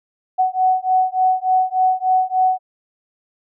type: beating tone pair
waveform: sine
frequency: 744 / 747.4 Hz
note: F#5 / F#5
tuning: +9 / +17 cents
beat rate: 3.4 Hz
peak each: -17 dBFS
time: 0.38-2.59 s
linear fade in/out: 20 ms
effects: none